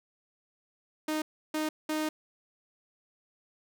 sawtooth tone bursts at uneven times, 309.1 Hz, D#4, 11 cents flat, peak -25 dBFS, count 3, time 1.08-1.22 / 1.54-1.69 / 1.89-2.09 s, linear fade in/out 5 ms, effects none

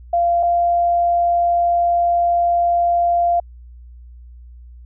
sine tone pair in turn, 690 / 693.1 Hz, F5 / F5, -21 / -13 cents, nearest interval unison, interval 8 cents, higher second, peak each -13 dBFS, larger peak neither, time 0.13-0.43 / 0.43-3.4 s, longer second, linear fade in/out 5 ms, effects added 60 Hz sine -37 dBFS peak until 4.85 s

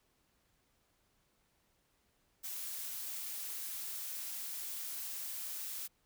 blue noise, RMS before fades -42 dBFS, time 2.43-5.88 s, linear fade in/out 20 ms, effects pink hiss -75 dBFS RMS until 6.05 s

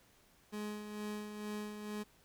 30% pulse tone with tremolo, 210 Hz, G#3, 19 cents sharp, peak -36 dBFS, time 0.52-2.04 s, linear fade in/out 20 ms, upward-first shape sine, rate 2.2 Hz, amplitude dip 50%, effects pink hiss -67 dBFS RMS until 2.24 s

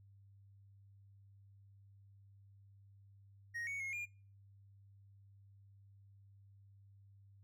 triangle tone with pitch steps, 1873 / 2228 / 2159 / 2412 Hz, A#6 / C#7 / C#7 / D7, +8 / +8 / -46 / +46 cents, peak -38 dBFS, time 3.54-4.06 s, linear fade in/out 20 ms, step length 130 ms, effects noise-tail reverb RT60 0.4 s tail -25 dB re dry + added 99 Hz sine -60 dBFS peak until 7.43 s

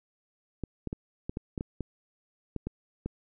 clicks, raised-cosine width 3 ms, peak -20 dBFS, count 11, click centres 0.637 / 0.873 / 0.929 / 1.295 / 1.371 / 1.578 / 1.609 / 1.807 / 2.563 / 2.67 / 3.06 s, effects none

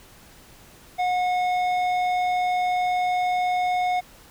square tone with low-pass filter, 726 Hz, F#5, 33 cents flat, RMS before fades -23 dBFS, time 0.98-4.01 s, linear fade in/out 20 ms, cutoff 3000 Hz, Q 0.63, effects pink hiss -50 dBFS RMS until 4.3 s

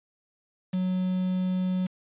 triangle tone with quantisation, 184.4 Hz, F#3, 6 cents flat, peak -22 dBFS, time 0.73-1.87 s, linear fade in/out 10 ms, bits 7, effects resampled to 8000 Hz

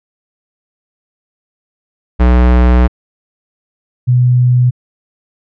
square / sine tone pair in turn, 61.4 / 124.26 Hz, B1 / B2, -9 / +11 cents, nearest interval octave, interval 1220 cents, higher second, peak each -6 dBFS, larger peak neither, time 2.19-2.88 / 4.07-4.71 s, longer first, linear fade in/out 20 ms, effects low-pass 2000 Hz 12 dB/octave

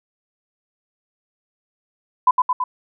sine tone with echo, 1004 Hz, B5, 28 cents sharp, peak -9 dBFS, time 2.27-2.31 s, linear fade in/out 5 ms, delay 110 ms, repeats 3, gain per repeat -3 dB, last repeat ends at 2.64 s, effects none

